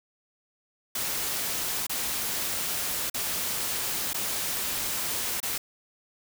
white noise with dropouts, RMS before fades -30 dBFS, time 0.95-5.58 s, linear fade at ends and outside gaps 5 ms, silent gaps 1.868-1.895 / 3.099-3.142 / 4.133-4.143 / 5.403-5.429 s, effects none

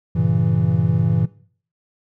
triangle chord, G diminished seventh, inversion none, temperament equal with one note detuned, 98 / 116.54 / 136.68 / 164.81 Hz, G2 / Bb2 / Db3 / Fb3, 0 / 0 / -24 / 0 cents, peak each -20 / -19 / -20 / -17 dBFS, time 0.15-1.26 s, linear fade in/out 10 ms, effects noise-tail reverb RT60 0.5 s tail -18 dB re dry

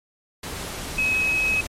sine tone in noise, 2552 Hz, D#7, 43 cents sharp, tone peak -19 dBFS, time 0.98-1.61 s, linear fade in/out 5 ms, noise pink, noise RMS -32 dBFS, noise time 0.43-1.67 s, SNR +10 dB, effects low-pass 12000 Hz 12 dB/octave + MP3 64 kbps

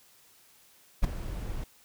brown noise with ADSR envelope, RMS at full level -21 dBFS, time 1.02-1.64 s, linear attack 23 ms, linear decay 10 ms, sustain -14 dB, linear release 4 ms, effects white hiss -60 dBFS RMS until 1.84 s

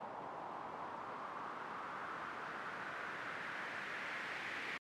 white noise with low-pass filter sweep, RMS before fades -45 dBFS, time 0-4.78 s, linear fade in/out 10 ms, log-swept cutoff 880 to 2100 Hz, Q 2.6, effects high-pass 150 Hz 12 dB/octave + MP3 96 kbps

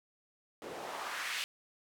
white noise with band-pass filter sweep, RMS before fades -40 dBFS, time 0.62-1.44 s, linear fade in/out 0 ms, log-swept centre 360 to 2800 Hz, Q 1.6, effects none

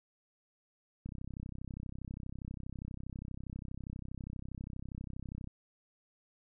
click train, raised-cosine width 5 ms, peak -30 dBFS, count 144, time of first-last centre 1.06-5.474 s, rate 32.4 Hz, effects none

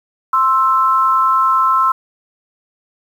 sine tone pair together, 1050.4 / 1321 Hz, C6 / E6, +6 / +3 cents, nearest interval major third, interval 397 cents, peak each -13 dBFS, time 0.33-1.92 s, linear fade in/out 5 ms, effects 7-bit

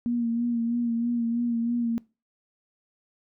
sine tone with vibrato, 235.2 Hz, A#3, 16 cents sharp, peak -23 dBFS, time 0.06-1.98 s, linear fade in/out 0 ms, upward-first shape sine, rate 3.1 Hz, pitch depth 35 cents each way, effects noise-tail reverb RT60 0.3 s tail -23 dB re dry

